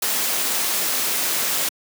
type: noise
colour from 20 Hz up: white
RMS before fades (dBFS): -22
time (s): 0.02-1.69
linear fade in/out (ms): 5
effects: high-pass 200 Hz 12 dB/octave